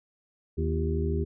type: harmonic tone with a mistuned harmonic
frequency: 79.4 Hz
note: D#2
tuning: 36 cents sharp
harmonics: 1 / 2 / 3 / 4 / 5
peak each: -27 / -33 / -35 / -36 / -32 dBFS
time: 0.57-1.25 s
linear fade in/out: 20 ms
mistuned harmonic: 4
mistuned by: +140 cents
effects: none